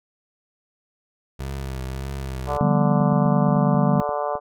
25% pulse tone with vibrato, 66.5 Hz, C2, 29 cents sharp, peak -24 dBFS, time 1.39-2.58 s, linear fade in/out 10 ms, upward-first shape triangle, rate 1.7 Hz, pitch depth 54 cents each way
harmonic tone, 146.5 Hz, D3, 4 cents flat, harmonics 3 / 4 / 5 / 6 / 7 / 8 / 9 / 10, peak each -31 / -26 / -28 / -32 / -31 / -32 / -44 / -44 dBFS, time 2.46-4.4 s, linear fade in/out 50 ms
sine chord, G dominant seventh, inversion second, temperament just, 147 / 176.4 / 196 / 245 Hz, D3 / F3 / G3 / B3, +2 / +18 / 0 / -14 cents, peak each -20 / -26 / -21 / -24 dBFS, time 2.61-4 s, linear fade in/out 0 ms
clicks, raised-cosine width 2 ms, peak -24 dBFS, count 10, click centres 3.008 / 3.13 / 3.256 / 3.491 / 3.561 / 3.745 / 3.959 / 4.016 / 4.092 / 4.354 s
effects none

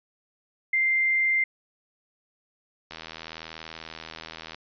sine tone, 2093 Hz, C7, in tune, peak -20 dBFS, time 0.73-1.44 s, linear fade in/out 5 ms
click train, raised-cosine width 0.2 ms, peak -20 dBFS, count 133, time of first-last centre 2.91-4.546 s, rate 80.7 Hz
effects resampled to 11025 Hz

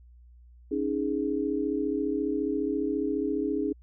sine chord, C# suspended second, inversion none, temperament just, 277.2 / 311.8 / 415.8 Hz, C#4 / D#4 / G#4, 0 / +4 / +2 cents, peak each -30 dBFS, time 0.71-3.73 s, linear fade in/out 10 ms, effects added 60 Hz sine -50 dBFS peak until 3.82 s

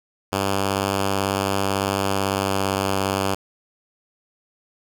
5% pulse tone with pitch glide, 98.1 to 97.25 Hz, G2 to G2, +2 to -13 cents, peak -9 dBFS, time 0.32-3.35 s, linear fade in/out 10 ms, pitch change -15 cents, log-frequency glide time 2.05-2.76 s, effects 7-bit

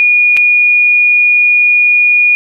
sine tone with dropouts, 2444 Hz, D#7, 32 cents flat, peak -5 dBFS, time 0-2.35 s, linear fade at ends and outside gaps 0 ms, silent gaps 0.367-0.372 s, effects none

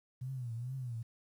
sine tone with vibrato, 123.47 Hz, B2, in tune, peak -37 dBFS, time 0.21-1.03 s, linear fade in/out 10 ms, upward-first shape triangle, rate 2.3 Hz, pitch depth 160 cents each way, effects 11-bit

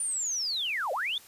sine linear two-way sweep, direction down then up, 9390 to 480.4 to 3612 Hz, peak -28 dBFS, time 0-1.18 s, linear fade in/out 2 ms, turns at 0.92 s, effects white hiss -53 dBFS RMS until 1.27 s + resampled to 32000 Hz

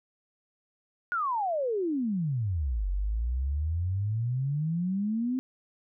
sine exponential two-way sweep, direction down then up, 1480 to 45.3 to 262.8 Hz, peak -26 dBFS, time 1.12-5.39 s, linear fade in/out 0 ms, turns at 2.88 s, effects none

